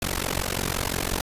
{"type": "noise with amplitude modulation", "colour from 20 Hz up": "pink", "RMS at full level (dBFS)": -23, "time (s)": [0.02, 1.21], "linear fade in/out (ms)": 2, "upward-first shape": "sine", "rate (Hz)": 45.8, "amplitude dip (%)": 100, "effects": ["resampled to 32000 Hz"]}